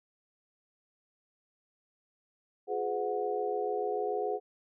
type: tone cluster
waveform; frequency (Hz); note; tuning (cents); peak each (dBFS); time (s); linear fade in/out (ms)
sine; 357.4 / 418 / 505 / 732; F4 / G#4 / B4 / F#5; +40 / +11 / +39 / -19; -40 / -32 / -37 / -35; 2.67-4.4; 50
effects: none

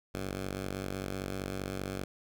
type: ring-modulated tone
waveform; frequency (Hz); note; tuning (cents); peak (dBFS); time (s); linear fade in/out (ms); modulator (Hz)
10% pulse; 95.5; G2; -45; -24; 0.14-2.04; 5; 25.2
effects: none

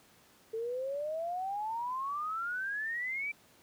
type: exponential sweep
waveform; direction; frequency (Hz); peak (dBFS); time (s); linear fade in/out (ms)
sine; up; 439.5 to 2349; -33; 0.53-3.32; 10
effects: pink hiss -62 dBFS RMS until 3.62 s + high-pass 100 Hz 12 dB/octave

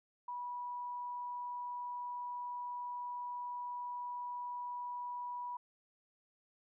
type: tone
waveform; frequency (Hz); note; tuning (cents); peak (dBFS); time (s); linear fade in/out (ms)
sine; 977; B5; -19; -39; 0.28-5.57; 5
effects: none

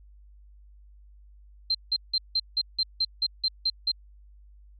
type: tone bursts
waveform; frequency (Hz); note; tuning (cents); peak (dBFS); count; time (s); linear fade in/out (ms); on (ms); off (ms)
sine; 4139; C8; -20; -21; 11; 1.7-3.917; 5; 47; 170
effects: added 50 Hz sine -49 dBFS peak until 4.79 s + MP3 48 kbps

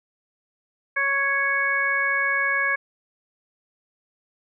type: harmonic tone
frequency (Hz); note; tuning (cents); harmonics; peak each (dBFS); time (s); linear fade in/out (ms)
554.4; C#5; 0; 1 / 2 / 3 / 4; -34 / -28 / -22 / -25; 0.96-2.76; 10
effects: none

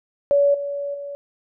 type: tone with level steps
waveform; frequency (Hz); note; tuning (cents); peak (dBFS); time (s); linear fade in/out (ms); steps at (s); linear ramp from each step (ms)
sine; 568; C#5; +42; -13 / -24 / -29; 0.31-1.15; 0; 0.54 / 0.94; 5
effects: none

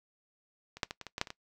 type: clicks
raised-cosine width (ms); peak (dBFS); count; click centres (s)
0.2; -28 / -12 / -20 / -24 / -24 / -19 / -11 / -27 / -23; 9; 0.77 / 0.832 / 0.909 / 1.013 / 1.067 / 1.181 / 1.214 / 1.272 / 1.304
effects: noise-tail reverb RT60 0.1 s tail -20 dB re dry

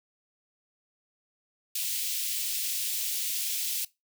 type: high-pass noise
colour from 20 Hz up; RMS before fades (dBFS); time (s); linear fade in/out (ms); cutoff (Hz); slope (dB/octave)
white; -31; 1.75-3.85; 5; 2600; 24
effects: noise-tail reverb RT60 0.2 s tail -20 dB re dry

